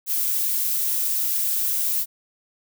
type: noise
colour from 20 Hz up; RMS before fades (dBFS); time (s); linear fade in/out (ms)
violet; -23; 0.06-2.06; 50
effects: none